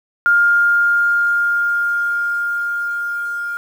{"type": "tone with level ramp", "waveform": "sine", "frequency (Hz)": 1408, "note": "F6", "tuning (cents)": 14, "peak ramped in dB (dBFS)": [-9, -21], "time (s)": [0.26, 3.57], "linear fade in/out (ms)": 0, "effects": ["7-bit"]}